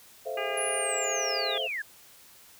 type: chord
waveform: sine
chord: F major seventh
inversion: first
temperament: just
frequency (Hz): 436.5 / 523.8 / 654.8 / 698.5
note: A4 / C5 / E5 / F5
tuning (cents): -14 / +2 / -12 / 0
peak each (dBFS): -38 / -35 / -36 / -39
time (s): 0.25-1.68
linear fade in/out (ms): 20
type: harmonic tone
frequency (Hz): 404.9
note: G#4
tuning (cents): -44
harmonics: 1 / 2 / 3 / 4 / 5 / 6 / 7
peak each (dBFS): -39 / -39 / -39 / -39 / -39 / -39 / -39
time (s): 0.37-1.58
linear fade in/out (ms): 5
type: linear sweep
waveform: sine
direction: down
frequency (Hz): 10600 to 1597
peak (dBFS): -30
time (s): 0.57-1.82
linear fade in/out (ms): 5
effects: white hiss -54 dBFS RMS until 2.59 s